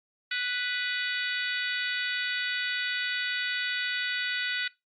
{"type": "harmonic tone with a mistuned harmonic", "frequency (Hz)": 493.9, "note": "B4", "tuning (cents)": 0, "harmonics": [3, 4, 5, 6, 7, 8, 9], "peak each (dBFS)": [-32, -34, -36, -38, -39, -40, -41], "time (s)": [0.31, 4.68], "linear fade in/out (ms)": 5, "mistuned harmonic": 8, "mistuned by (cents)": -62, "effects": ["noise-tail reverb RT60 0.2 s tail -21 dB re dry", "Opus 48 kbps"]}